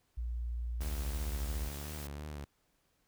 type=tone; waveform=sine; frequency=59 Hz; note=A#1; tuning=22 cents sharp; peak=-34 dBFS; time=0.17-1.69 s; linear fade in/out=10 ms
type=tone with vibrato; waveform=sawtooth; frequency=73.42 Hz; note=D2; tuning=in tune; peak=-37 dBFS; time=0.8-2.45 s; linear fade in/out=10 ms; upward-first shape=sine; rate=2.9 Hz; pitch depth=62 cents each way
type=noise; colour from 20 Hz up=white; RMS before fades=-48 dBFS; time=0.81-2.07 s; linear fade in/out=2 ms
effects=pink hiss -75 dBFS RMS until 3.07 s